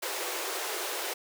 pink high-pass noise, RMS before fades -34 dBFS, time 0.02-1.14 s, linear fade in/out 10 ms, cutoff 340 Hz, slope 96 dB/octave, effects none

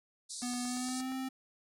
white band-pass noise, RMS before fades -43 dBFS, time 0.29-1.02 s, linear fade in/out 20 ms, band 3800 to 10000 Hz, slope 96 dB/octave
square tone with pitch glide, 246 to 262.1 Hz, B3 to C4, -7 to +3 cents, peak -36 dBFS, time 0.42-1.29 s, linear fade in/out 10 ms, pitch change +110 cents, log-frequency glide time 0.64-1.14 s
click train, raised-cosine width 0.5 ms, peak -37 dBFS, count 7, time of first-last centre 0.42-1.12 s, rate 8.57 Hz
effects none

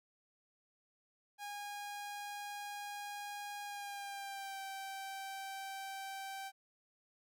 sawtooth tone with pitch glide, 819 to 778 Hz, G#5 to G5, -24 to -13 cents, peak -39 dBFS, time 1.38-6.52 s, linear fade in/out 50 ms, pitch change -89 cents, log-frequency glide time 3.64-4.61 s, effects none

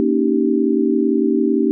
sine chord, Eb dominant seventh, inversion second, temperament just, 233.3 / 280 / 311.1 / 388.9 Hz, Bb3 / Db4 / Eb4 / G4, +2 / +18 / 0 / -14 cents, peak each -19 dBFS, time 0-1.71 s, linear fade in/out 0 ms, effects none

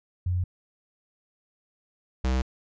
sine / square tone pair in turn, 89.9 / 64.27 Hz, F#2 / C2, -49 / -30 cents, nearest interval tritone, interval 581 cents, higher first, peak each -23 dBFS, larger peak neither, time 0.26-0.44 / 2.24-2.42 s, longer neither, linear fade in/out 5 ms, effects resampled to 16000 Hz

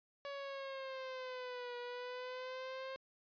sawtooth linear two-way sweep, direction down then up, 564 to 484.4 to 532 Hz, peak -39 dBFS, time 0.25-2.96 s, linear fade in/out 0 ms, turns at 1.77 s, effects resampled to 11025 Hz

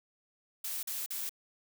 blue noise bursts, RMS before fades -37 dBFS, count 3, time 0.64-1.294 s, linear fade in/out 5 ms, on 190 ms, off 42 ms, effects none

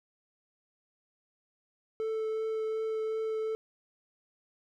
triangle tone with vibrato, 440 Hz, A4, in tune, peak -28 dBFS, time 2-3.55 s, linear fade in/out 0 ms, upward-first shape triangle, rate 2.7 Hz, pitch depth 10 cents each way, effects none

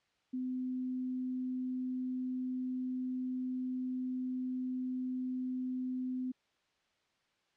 sine tone, 254.9 Hz, C4, 45 cents flat, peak -34 dBFS, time 0.33-6.32 s, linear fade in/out 10 ms, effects white hiss -75 dBFS RMS until 7.56 s + low-pass 4000 Hz 12 dB/octave

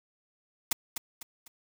white noise with echo, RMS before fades -26 dBFS, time 0.71-0.73 s, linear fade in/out 5 ms, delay 250 ms, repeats 3, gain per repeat -8 dB, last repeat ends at 1.48 s, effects none

